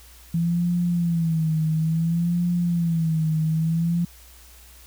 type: tone with vibrato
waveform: sine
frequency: 165.9 Hz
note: E3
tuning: 11 cents sharp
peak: -19 dBFS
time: 0.34-4.05 s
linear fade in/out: 5 ms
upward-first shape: sine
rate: 0.58 Hz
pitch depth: 93 cents each way
effects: added 60 Hz sine -48 dBFS peak until 4.86 s + white hiss -50 dBFS RMS until 4.86 s